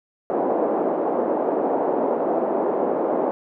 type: band-pass noise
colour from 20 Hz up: white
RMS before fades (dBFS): -22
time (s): 0.3-3.31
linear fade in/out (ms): 0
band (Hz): 270 to 710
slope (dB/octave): 24
effects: none

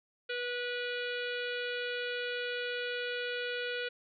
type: harmonic tone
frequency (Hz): 488.1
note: B4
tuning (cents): -20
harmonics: 1 / 3 / 4 / 5 / 6 / 7 / 8 / 9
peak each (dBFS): -37 / -38 / -47 / -43 / -44 / -46 / -49 / -52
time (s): 0.29-3.89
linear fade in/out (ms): 10
effects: none

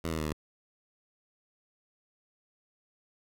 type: tone with pitch steps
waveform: 10% pulse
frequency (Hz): 82.41 / 80.02 / 77.69 / 75.44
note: E2 / D#2 / D#2 / D2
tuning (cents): 0 / +49 / -2 / +47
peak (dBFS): -23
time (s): 0.04-0.328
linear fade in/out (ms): 5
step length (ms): 72
effects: none

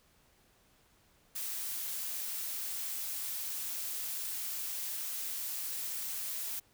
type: noise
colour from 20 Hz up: blue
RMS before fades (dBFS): -38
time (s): 1.35-6.6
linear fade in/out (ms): 10
effects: pink hiss -67 dBFS RMS until 6.73 s

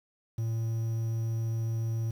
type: tone with quantisation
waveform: triangle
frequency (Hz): 113.4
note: A#2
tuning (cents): -47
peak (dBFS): -26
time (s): 0.38-2.11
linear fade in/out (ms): 5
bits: 9
effects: none

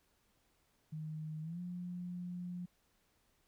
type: tone with pitch glide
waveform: sine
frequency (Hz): 155.56 to 177.66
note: D#3 to F3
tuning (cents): 0 to +30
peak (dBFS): -40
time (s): 0.92-2.66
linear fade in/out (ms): 10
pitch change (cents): +230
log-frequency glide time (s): 1.42-1.6
effects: pink hiss -75 dBFS RMS until 3.47 s

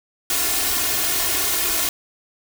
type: noise with comb filter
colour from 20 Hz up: white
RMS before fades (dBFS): -21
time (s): 0.3-1.89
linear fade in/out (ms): 2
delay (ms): 2.8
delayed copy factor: +0.9
effects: none

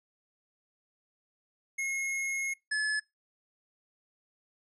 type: tone pair in turn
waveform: square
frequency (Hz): 2163 / 1716.8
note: C#7 / A6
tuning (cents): -43 / -43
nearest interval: major third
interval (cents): 400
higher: first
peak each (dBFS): -31 / -28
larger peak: second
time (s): 1.78-2.54 / 2.71-3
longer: first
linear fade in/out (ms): 10
effects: noise-tail reverb RT60 0.2 s tail -24 dB re dry + resampled to 24000 Hz

